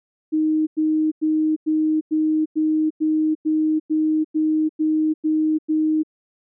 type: tone bursts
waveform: sine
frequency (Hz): 311.4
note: D#4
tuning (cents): +2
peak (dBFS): -16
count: 13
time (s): 0.32-6.034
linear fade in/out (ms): 20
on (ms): 350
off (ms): 97
effects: none